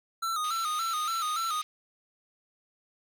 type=tone with vibrato; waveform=square; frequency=1288 Hz; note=E6; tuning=41 cents flat; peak=-29 dBFS; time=0.22-1.62 s; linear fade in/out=10 ms; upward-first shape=square; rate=3.5 Hz; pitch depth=69 cents each way
type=band-pass noise; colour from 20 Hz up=white; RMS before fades=-46 dBFS; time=0.44-1.63 s; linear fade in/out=0 ms; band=2100 to 4500 Hz; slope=24 dB/octave
effects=none